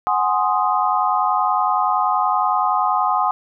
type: chord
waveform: sine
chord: Ab dominant seventh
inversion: third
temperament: equal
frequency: 740 / 830.6 / 1046.5 / 1244.5 Hz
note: Gb5 / Ab5 / C6 / Eb6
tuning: 0 / 0 / 0 / 0 cents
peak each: -21 dBFS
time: 0.07-3.31 s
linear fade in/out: 0 ms
effects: none